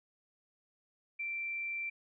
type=tone; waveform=sine; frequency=2349 Hz; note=D7; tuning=in tune; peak=-35 dBFS; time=1.19-1.9 s; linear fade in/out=10 ms; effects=none